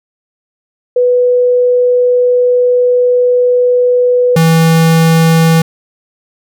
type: tone pair in turn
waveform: sine / square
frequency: 493.9 / 163.3 Hz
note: B4 / E3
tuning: 0 / -16 cents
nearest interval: octave + perfect fifth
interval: 1916 cents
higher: first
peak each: -6 dBFS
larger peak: neither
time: 0.96-4.36 / 4.36-5.62 s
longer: first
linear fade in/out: 5 ms
effects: none